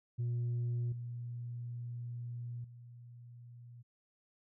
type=tone with level steps; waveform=sine; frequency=120 Hz; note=B2; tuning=49 cents flat; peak=-30 / -39 / -50 dBFS; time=0.18-3.83 s; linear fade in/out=20 ms; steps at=0.92 / 2.64 s; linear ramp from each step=5 ms; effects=tanh soft clip ceiling -31 dBFS